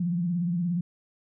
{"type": "tone with vibrato", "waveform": "sine", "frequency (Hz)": 173.8, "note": "F3", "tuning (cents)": -8, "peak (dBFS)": -24, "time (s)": [0, 0.81], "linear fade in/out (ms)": 5, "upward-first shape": "sine", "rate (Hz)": 17, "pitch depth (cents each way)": 80, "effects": []}